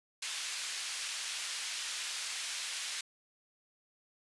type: band-pass noise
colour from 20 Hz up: pink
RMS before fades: -39 dBFS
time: 0.22-3.01 s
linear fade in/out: 5 ms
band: 2400 to 9000 Hz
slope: 12 dB/octave
effects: resampled to 24000 Hz